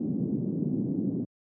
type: band-pass noise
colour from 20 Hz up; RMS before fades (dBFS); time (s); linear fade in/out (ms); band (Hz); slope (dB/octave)
pink; -29; 0-1.25; 5; 160 to 290; 24
effects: high-pass 100 Hz 12 dB/octave